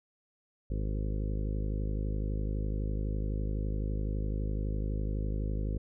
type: harmonic tone with a mistuned harmonic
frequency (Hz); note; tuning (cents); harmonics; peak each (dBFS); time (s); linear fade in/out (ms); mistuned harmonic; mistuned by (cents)
51.91; G#1; 0; 1 / 2 / 3 / 4 / 5 / 6 / 7 / 8 / 9 / 10; -31 / -37 / -41 / -43 / -45 / -47 / -48 / -49 / -50 / -51; 0.7-5.78; 5; 10; +20
effects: none